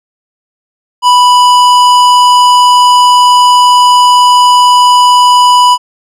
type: tone with hard clipping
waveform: sine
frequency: 987.8 Hz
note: B5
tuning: in tune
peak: -4 dBFS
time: 1.02-5.78 s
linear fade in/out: 50 ms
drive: 14 dB
effects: none